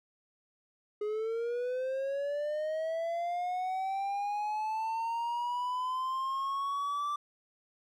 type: linear sweep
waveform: triangle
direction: up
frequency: 415.3 to 1174.7 Hz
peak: -29 dBFS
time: 1.01-7.16 s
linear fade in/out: 5 ms
effects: none